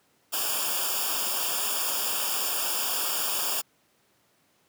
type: noise with comb filter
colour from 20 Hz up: white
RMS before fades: -28 dBFS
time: 0.32-3.62 s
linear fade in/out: 20 ms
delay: 0.49 ms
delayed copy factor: -0.95
effects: pink hiss -66 dBFS RMS until 4.68 s + high-pass 150 Hz 12 dB/octave